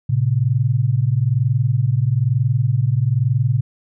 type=tone pair together; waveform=sine; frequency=113 / 134.08 Hz; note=A2 / C3; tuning=+47 / +43 cents; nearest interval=minor third; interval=296 cents; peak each=-17 dBFS; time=0.09-3.61 s; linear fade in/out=10 ms; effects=none